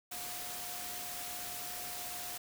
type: tone in noise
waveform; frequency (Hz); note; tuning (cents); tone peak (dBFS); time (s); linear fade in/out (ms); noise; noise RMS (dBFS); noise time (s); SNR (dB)
sine; 715; F5; +41; -49; 0.11-2.38; 10; white; -42; 0.11-2.38; -10
effects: none